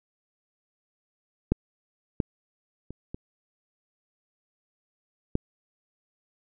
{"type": "clicks", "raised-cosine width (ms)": 3, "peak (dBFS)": [-8, -11, -25, -22, -11], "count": 5, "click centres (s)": [1.52, 2.202, 2.906, 3.145, 5.354], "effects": []}